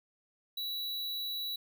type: tone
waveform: square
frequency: 3927 Hz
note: B7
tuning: 11 cents flat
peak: -35 dBFS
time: 0.57-1.56 s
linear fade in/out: 5 ms
effects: 12-bit